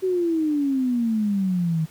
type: exponential sweep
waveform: sine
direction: down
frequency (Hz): 381.7 to 155.56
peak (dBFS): -19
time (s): 0.02-1.86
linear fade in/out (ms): 20
effects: pink hiss -50 dBFS RMS until 1.9 s + high-pass 100 Hz 12 dB/octave